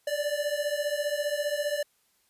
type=beating tone pair; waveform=square; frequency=579 / 594 Hz; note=D5 / D5; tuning=-25 / +20 cents; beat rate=15 Hz; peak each=-31 / -31 dBFS; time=0.07-1.83 s; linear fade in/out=5 ms; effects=white hiss -69 dBFS RMS until 2.29 s + resampled to 32000 Hz